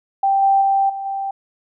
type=tone with level steps; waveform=sine; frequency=784 Hz; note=G5; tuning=in tune; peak=-13 / -11 / -13 / -24 / -21 dBFS; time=0.23-1.31 s; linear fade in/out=5 ms; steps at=0.42 / 0.61 / 0.89 / 1.05 s; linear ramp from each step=10 ms; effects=none